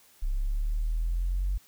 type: exponential sweep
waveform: sine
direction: up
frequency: 32.7 to 48.05 Hz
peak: -24 dBFS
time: 0.22-1.58 s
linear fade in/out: 10 ms
effects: tanh soft clip ceiling -21 dBFS + white hiss -59 dBFS RMS until 1.67 s